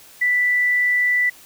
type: tone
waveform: sine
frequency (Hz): 1975.5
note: B6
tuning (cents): 0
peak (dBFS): -15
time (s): 0.21-1.3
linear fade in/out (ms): 10
effects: white hiss -46 dBFS RMS until 1.45 s